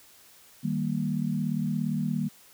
sine chord, Eb major, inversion none, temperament equal, 155.56 / 196 / 233.1 Hz, Eb3 / G3 / Bb3, 0 / 0 / 0 cents, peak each -30 dBFS, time 0.63-2.29 s, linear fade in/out 20 ms, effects white hiss -55 dBFS RMS until 2.53 s

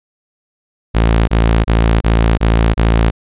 sawtooth tone bursts, 56 Hz, A1, 31 cents sharp, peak -5 dBFS, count 6, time 0.94-3.11 s, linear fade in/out 20 ms, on 340 ms, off 26 ms, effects resampled to 8000 Hz

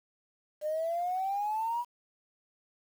sine exponential sweep, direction up, 598 to 976 Hz, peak -28 dBFS, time 0.61-1.85 s, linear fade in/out 50 ms, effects tanh soft clip ceiling -25 dBFS + 9-bit

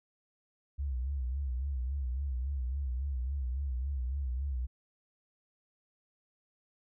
sine tone with vibrato, 66 Hz, C2, 16 cents sharp, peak -31 dBFS, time 0.78-4.67 s, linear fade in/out 20 ms, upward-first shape sine, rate 3.6 Hz, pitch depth 130 cents each way, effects none

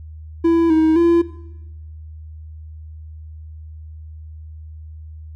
triangle tone with pitch steps, 333.3 / 316.8 / 339.5 Hz, E4 / D#4 / F4, +19 / +31 / -49 cents, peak -9 dBFS, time 0.44-1.22 s, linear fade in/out 10 ms, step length 260 ms, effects noise-tail reverb RT60 1.0 s tail -17 dB re dry + added 78 Hz sine -33 dBFS peak until 5.35 s

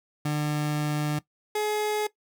30% pulse tone pair in turn, 149.5 / 422.8 Hz, D3 / G#4, +31 / +31 cents, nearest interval octave + tritone, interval 1800 cents, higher second, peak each -22 dBFS, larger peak neither, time 0.25-1.19 / 1.55-2.07 s, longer first, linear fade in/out 5 ms, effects noise-tail reverb RT60 0.1 s tail -18 dB re dry

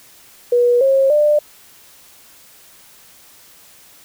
sine tone with pitch steps, 484.4 / 540 / 596 Hz, B4 / C#5 / D5, -34 / -45 / +25 cents, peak -10 dBFS, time 0.52-1.39 s, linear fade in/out 5 ms, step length 290 ms, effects white hiss -46 dBFS RMS until 4.04 s

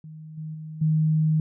sine tone with level steps, 156.3 Hz, D#3, 8 cents sharp, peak -38 / -31 / -34 / -18 dBFS, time 0.04-1.4 s, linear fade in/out 2 ms, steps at 0.37 / 0.54 / 0.81 s, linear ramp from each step 10 ms, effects none

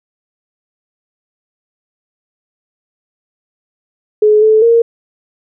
sine tone with pitch steps, 424.7 / 435.2 / 463.8 Hz, G#4 / A4 / A#4, +39 / -19 / -9 cents, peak -5 dBFS, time 4.22-4.82 s, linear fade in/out 5 ms, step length 200 ms, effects none

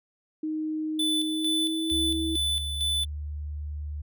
sine tone with pitch glide, 311.1 to 323.7 Hz, D#4 to E4, 0 to -31 cents, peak -27 dBFS, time 0.43-2.36 s, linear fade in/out 5 ms, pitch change +69 cents, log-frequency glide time 1.2-1.94 s
square tone with tremolo, 3497 Hz, A7, 11 cents flat, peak -25 dBFS, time 0.99-3.05 s, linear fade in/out 5 ms, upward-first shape square, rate 2.2 Hz, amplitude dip 55%
sine tone, 74.2 Hz, D2, 18 cents sharp, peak -31 dBFS, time 1.91-4.02 s, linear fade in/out 10 ms
effects none

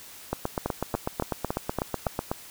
two click trains, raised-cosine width 1 ms, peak -12 / -12 dBFS, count 17 / 6, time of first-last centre 0.33-2.315 / 0.66-2.068 s, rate 8.06 / 3.55 Hz, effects white hiss -46 dBFS RMS until 2.5 s

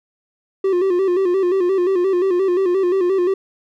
triangle tone with vibrato, 370 Hz, F#4, in tune, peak -12 dBFS, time 0.64-3.34 s, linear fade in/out 5 ms, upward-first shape square, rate 5.7 Hz, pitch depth 75 cents each way, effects none

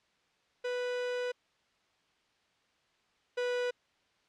45% pulse tone pair in turn, 493.9 / 491.7 Hz, B4 / B4, 0 / -8 cents, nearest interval unison, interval 8 cents, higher first, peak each -32 / -30 dBFS, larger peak second, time 0.64-1.32 / 3.37-3.71 s, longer first, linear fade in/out 10 ms, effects white hiss -71 dBFS RMS until 4.28 s + low-pass 4000 Hz 12 dB/octave

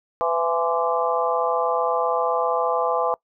harmonic tone with a mistuned harmonic, 167.3 Hz, E3, 26 cents sharp, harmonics 3 / 4 / 5 / 6 / 7, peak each -24 / -25 / -26 / -27 / -27 dBFS, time 0.21-3.14 s, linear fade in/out 0 ms, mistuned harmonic 6, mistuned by +54 cents, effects noise-tail reverb RT60 0.1 s tail -23 dB re dry

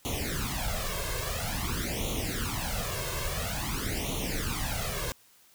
pink noise with flanger, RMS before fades -32 dBFS, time 0.05-5.12 s, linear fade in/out 0 ms, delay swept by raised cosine 0.3 to 1.9 ms, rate 0.49 Hz, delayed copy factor +0.85, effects white hiss -60 dBFS RMS until 5.54 s

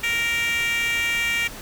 10% pulse tone with high-pass filter, 466.2 Hz, A#4, in tune, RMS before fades -23 dBFS, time 0.03-1.48 s, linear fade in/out 10 ms, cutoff 2200 Hz, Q 4.3, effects pink hiss -38 dBFS RMS until 1.61 s

